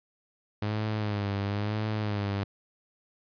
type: tone with vibrato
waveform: sawtooth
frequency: 103.83 Hz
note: G#2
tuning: in tune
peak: -24 dBFS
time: 0.62-2.44 s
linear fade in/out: 5 ms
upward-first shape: sine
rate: 1 Hz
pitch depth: 70 cents each way
effects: resampled to 11025 Hz